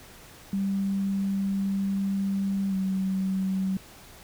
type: tone with pitch glide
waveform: sine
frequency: 196 to 190.53 Hz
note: G3 to G3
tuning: 0 to -49 cents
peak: -24 dBFS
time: 0.53-3.77 s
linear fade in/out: 2 ms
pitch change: -49 cents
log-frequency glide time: 2.69-2.75 s
effects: pink hiss -49 dBFS RMS until 4.23 s